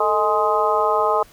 harmonic tone with a mistuned harmonic, 209.1 Hz, G#3, 12 cents sharp, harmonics 2 / 3 / 4 / 5 / 6, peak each -22 / -22 / -22 / -22 / -22 dBFS, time 0-1.23 s, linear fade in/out 5 ms, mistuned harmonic 2, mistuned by +95 cents, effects pink hiss -49 dBFS RMS until 1.32 s

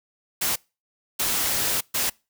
white noise bursts at uneven times, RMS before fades -24 dBFS, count 3, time 0.41-0.56 / 1.19-1.81 / 1.94-2.1 s, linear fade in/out 10 ms, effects noise-tail reverb RT60 0.3 s tail -26 dB re dry

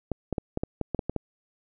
clicks, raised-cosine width 2 ms, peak -14 dBFS, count 10, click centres 0.117 / 0.327 / 0.382 / 0.574 / 0.635 / 0.813 / 0.947 / 0.992 / 1.096 / 1.163 s, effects none

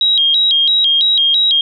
sine tone with vibrato, 3520 Hz, A7, in tune, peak -9 dBFS, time 0.01-1.61 s, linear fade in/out 2 ms, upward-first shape square, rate 3 Hz, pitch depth 150 cents each way, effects none

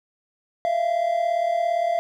triangle tone pair together, 650 / 687.5 Hz, E5 / F5, -24 / -27 cents, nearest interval minor second, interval 97 cents, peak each -24 / -19 dBFS, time 0.65-1.99 s, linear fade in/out 0 ms, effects none

